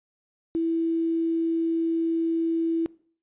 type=tone with quantisation; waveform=sine; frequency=329.6 Hz; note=E4; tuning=in tune; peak=-22 dBFS; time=0.55-2.86 s; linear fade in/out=0 ms; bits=8; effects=noise-tail reverb RT60 0.5 s tail -22 dB re dry + resampled to 8000 Hz